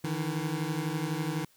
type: beating tone pair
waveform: 25% pulse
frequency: 151 / 163 Hz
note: D3 / E3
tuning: +48 / -19 cents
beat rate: 12 Hz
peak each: -29 dBFS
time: 0.04-1.45 s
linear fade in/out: 5 ms
effects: white hiss -64 dBFS RMS until 1.56 s